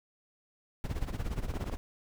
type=noise with tremolo; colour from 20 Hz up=brown; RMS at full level=-31 dBFS; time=0.84-1.77 s; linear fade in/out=0 ms; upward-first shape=sine; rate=17 Hz; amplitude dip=80%
type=clicks; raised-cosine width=1 ms; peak=-27 dBFS; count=6; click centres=1.539 / 1.57 / 1.61 / 1.641 / 1.697 / 1.739 s
effects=none